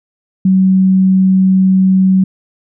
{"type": "tone", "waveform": "sine", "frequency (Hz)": 188.8, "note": "F#3", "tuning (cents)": 35, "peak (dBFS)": -6, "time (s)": [0.45, 2.24], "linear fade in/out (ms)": 5, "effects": []}